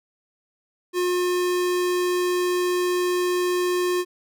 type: tone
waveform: square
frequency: 358.5 Hz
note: F4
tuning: 45 cents sharp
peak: -21 dBFS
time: 0.93-4.05 s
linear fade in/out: 50 ms
effects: none